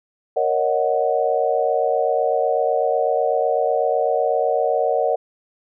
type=chord; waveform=sine; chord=D# minor seventh; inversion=second; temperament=equal; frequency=466.2 / 554.4 / 622.3 / 740 Hz; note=A#4 / C#5 / D#5 / F#5; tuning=0 / 0 / 0 / 0 cents; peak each=-22 dBFS; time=0.36-5.16 s; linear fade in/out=10 ms; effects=none